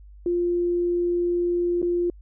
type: tone with dropouts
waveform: sine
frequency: 349.2 Hz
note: F4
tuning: in tune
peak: -20 dBFS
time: 0.26-2.1 s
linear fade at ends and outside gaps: 2 ms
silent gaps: 1.818-1.827 s
effects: added 50 Hz sine -43 dBFS peak until 2.21 s